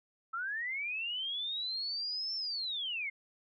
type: linear two-way sweep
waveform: sine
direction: up then down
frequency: 1300 to 5400 to 2080 Hz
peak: -34 dBFS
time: 0.33-3.1 s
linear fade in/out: 10 ms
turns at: 2.35 s
effects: none

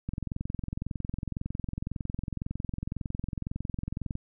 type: click train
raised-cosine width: 5 ms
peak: -20 dBFS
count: 90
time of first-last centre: 0.09-4.154 s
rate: 21.9 Hz
effects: none

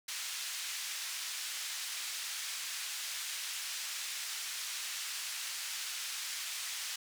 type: band-pass noise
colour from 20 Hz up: white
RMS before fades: -40 dBFS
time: 0.08-6.96 s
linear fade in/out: 5 ms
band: 1700 to 7300 Hz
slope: 12 dB/octave
effects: none

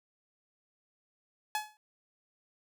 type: tone with exponential decay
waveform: sawtooth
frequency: 851 Hz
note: G#5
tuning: 42 cents sharp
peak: -24 dBFS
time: 1.55-1.77 s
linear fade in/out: 1 ms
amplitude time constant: 46 ms
effects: none

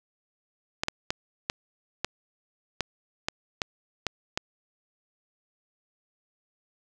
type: clicks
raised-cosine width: 0.2 ms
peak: -9 dBFS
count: 10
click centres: 0.835 / 0.884 / 1.105 / 1.499 / 2.046 / 2.807 / 3.285 / 3.618 / 4.067 / 4.375 s
effects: none

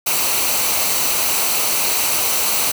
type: noise with comb filter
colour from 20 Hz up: white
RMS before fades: -18 dBFS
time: 0.06-2.72 s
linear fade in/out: 10 ms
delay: 0.58 ms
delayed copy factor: -0.5
effects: none

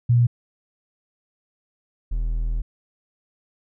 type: tone pair in turn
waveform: sine / triangle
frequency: 120 / 40.13 Hz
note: B2 / E1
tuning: -49 / -46 cents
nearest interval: octave + perfect fifth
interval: 1897 cents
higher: first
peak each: -13 / -19 dBFS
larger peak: first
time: 0.09-0.27 / 2.11-2.62 s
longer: second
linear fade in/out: 10 ms
effects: none

